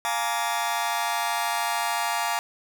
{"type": "chord", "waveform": "sawtooth", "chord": "Bb dominant seventh", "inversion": "second", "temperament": "just", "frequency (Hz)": [699.2, 839.1, 932.3, 1165.4], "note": ["F5", "Ab5", "Bb5", "D6"], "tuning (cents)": [2, 18, 0, -14], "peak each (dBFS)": [-26, -26, -25, -28], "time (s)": [0.05, 2.39], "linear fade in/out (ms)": 0, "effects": ["8-bit"]}